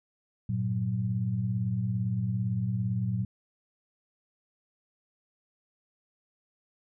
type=tone cluster; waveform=sine; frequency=98.8 / 116.5 / 186.1 Hz; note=G2 / A#2 / F#3; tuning=+14 / -1 / +10 cents; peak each=-37 / -28 / -32 dBFS; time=0.49-3.25 s; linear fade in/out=5 ms; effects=none